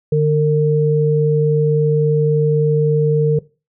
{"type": "tone pair together", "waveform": "sine", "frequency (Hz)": [150, 455.9], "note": ["D3", "A#4"], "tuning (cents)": [37, -39], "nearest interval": "octave + perfect fifth", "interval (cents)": 1924, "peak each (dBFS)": -14, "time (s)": [0.12, 3.39], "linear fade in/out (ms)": 5, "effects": ["noise-tail reverb RT60 0.3 s tail -20 dB re dry"]}